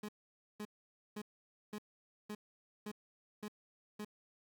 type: tone bursts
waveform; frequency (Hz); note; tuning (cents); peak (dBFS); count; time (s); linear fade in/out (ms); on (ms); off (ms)
30% pulse; 210.1; G#3; +20; -39; 8; 0.03-4.048; 5; 56; 510
effects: 12-bit